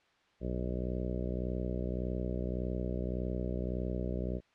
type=harmonic tone; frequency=61.74 Hz; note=B1; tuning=in tune; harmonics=1 / 2 / 3 / 4 / 5 / 6 / 7 / 8 / 9 / 10; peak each=-36 / -41 / -39 / -44 / -45 / -43 / -45 / -48 / -46 / -47 dBFS; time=0.4-4.41 s; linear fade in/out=50 ms; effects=white hiss -68 dBFS RMS until 4.54 s + low-pass 3000 Hz 12 dB/octave